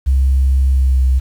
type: tone with pitch glide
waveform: sine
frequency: 66.7 to 64.95 Hz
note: C2 to C2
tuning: +34 to -12 cents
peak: -8 dBFS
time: 0.06-1.2 s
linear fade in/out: 20 ms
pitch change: -46 cents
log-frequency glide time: 0.7-1.02 s
effects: tanh soft clip ceiling -6 dBFS + 7-bit